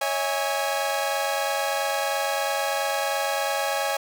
sawtooth tone cluster, 557 / 646 / 824 Hz, C#5 / E5 / G#5, +8 / -35 / -14 cents, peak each -24 / -26 / -23 dBFS, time 0.01-3.97 s, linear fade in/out 5 ms, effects none

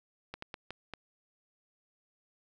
slowing click train, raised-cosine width 0.3 ms, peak -24 dBFS, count 5, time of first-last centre 0.34-0.937 s, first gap 84 ms, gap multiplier 1.4, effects 11-bit

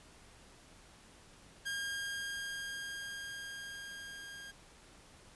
sawtooth tone with level ramp, 1615 Hz, G#6, 49 cents flat, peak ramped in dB -32 to -43 dBFS, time 1.65-4.52 s, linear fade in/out 20 ms, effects pink hiss -59 dBFS RMS until 5.35 s + resampled to 24000 Hz

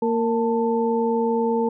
sine tone cluster, 231 / 461.2 / 886 Hz, A#3 / A#4 / A5, -16 / -19 / +12 cents, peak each -23 / -21 / -26 dBFS, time 0.02-1.69 s, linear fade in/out 5 ms, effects none

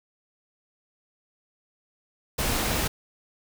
pink noise, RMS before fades -26 dBFS, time 2.38-2.88 s, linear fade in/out 10 ms, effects none

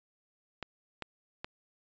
clicks, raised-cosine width 0.3 ms, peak -21 dBFS, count 3, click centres 0.627 / 1.023 / 1.445 s, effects resampled to 16000 Hz

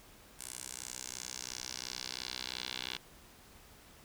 10% pulse tone with band-pass filter sweep, 62.9 Hz, B1, 32 cents sharp, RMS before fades -43 dBFS, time 0.39-2.97 s, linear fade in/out 5 ms, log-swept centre 9100 to 3500 Hz, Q 2.3, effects pink hiss -58 dBFS RMS until 4.04 s

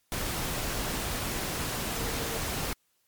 sine tone in noise, 456.5 Hz, A#4, 36 cents flat, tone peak -40 dBFS, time 1.96-2.38 s, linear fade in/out 0 ms, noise pink, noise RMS -32 dBFS, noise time 0.12-2.73 s, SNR -11 dB, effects white hiss -72 dBFS RMS until 3.07 s + MP3 96 kbps

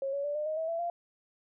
sine tone with pitch steps, 544 / 562.9 / 582.4 / 602.6 / 623.4 / 645.1 / 667.4 / 690.6 Hz, C#5 / C#5 / D5 / D5 / D#5 / E5 / E5 / F5, -33 / +26 / -15 / +44 / +3 / -38 / +21 / -20 cents, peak -30 dBFS, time 0.02-0.9 s, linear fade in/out 2 ms, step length 110 ms, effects none

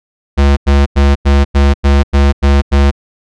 square tone bursts, 70 Hz, C#2, 18 cents sharp, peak -6 dBFS, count 9, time 0.37-2.914 s, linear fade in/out 20 ms, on 200 ms, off 93 ms, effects low-pass 5000 Hz 12 dB/octave

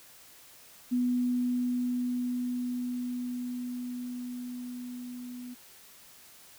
sine tone with level ramp, 246.9 Hz, B3, in tune, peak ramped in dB -24 to -39 dBFS, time 0.91-5.55 s, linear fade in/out 20 ms, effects white hiss -54 dBFS RMS until 6.58 s

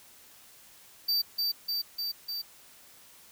square tone with echo, 4645 Hz, D8, 20 cents flat, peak -25 dBFS, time 1.08-1.22 s, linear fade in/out 10 ms, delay 300 ms, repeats 4, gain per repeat -2 dB, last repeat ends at 2.42 s, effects white hiss -55 dBFS RMS until 3.31 s

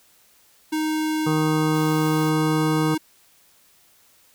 square tone with pitch glide, 311.1 to 312.9 Hz, D#4 to D#4, 0 to +10 cents, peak -22 dBFS, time 0.72-2.98 s, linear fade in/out 10 ms, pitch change +10 cents, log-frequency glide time 1.89-2.61 s
harmonic tone, 155.56 Hz, D#3, in tune, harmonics 1 / 3 / 5 / 7 / 8, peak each -22 / -27 / -35 / -33 / -32 dBFS, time 1.26-2.95 s, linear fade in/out 10 ms
white noise, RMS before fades -42 dBFS, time 1.74-2.3 s, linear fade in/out 10 ms
effects white hiss -57 dBFS RMS until 4.34 s

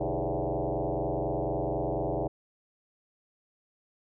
sine tone with frequency modulation, 122.8 Hz, B2, 9 cents flat, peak -27 dBFS, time 0-2.28 s, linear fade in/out 10 ms, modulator 89.9 Hz, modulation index 7.3, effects none

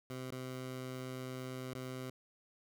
15% pulse tone with dropouts, 128.9 Hz, C3, 26 cents flat, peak -35 dBFS, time 0.1-2.1 s, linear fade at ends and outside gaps 2 ms, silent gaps 0.306-0.322 / 1.736-1.751 s, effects none

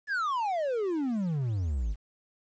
triangle exponential sweep, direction down, 1760 to 47.08 Hz, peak -25 dBFS, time 0.07-1.96 s, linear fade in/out 50 ms, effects resampled to 16000 Hz + 10-bit

